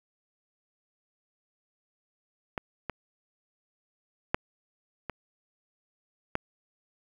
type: clicks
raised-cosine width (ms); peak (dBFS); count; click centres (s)
0.5; -16 / -17 / -8 / -19 / -12; 5; 2.578 / 2.897 / 4.345 / 5.097 / 6.354
effects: 8-bit